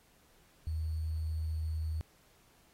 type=tone with sample-and-hold; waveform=sine; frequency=79.3 Hz; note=D#2; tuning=33 cents sharp; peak=-32 dBFS; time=0.67-2.01 s; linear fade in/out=0 ms; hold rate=4410 Hz; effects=pink hiss -66 dBFS RMS until 2.73 s + AAC 48 kbps